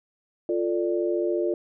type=chord; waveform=sine; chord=D minor; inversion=first; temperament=equal with one note detuned; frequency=349.2 / 443.6 / 587.3 Hz; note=F4 / A4 / D5; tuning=0 / +14 / 0 cents; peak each=-24 / -29 / -29 dBFS; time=0.49-1.54 s; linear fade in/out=2 ms; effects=none